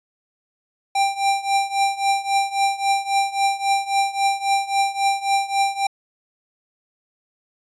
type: tone with tremolo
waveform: square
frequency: 790 Hz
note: G5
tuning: 13 cents sharp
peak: -15 dBFS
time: 0.95-5.87 s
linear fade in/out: 5 ms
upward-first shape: triangle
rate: 3.7 Hz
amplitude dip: 90%
effects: resampled to 22050 Hz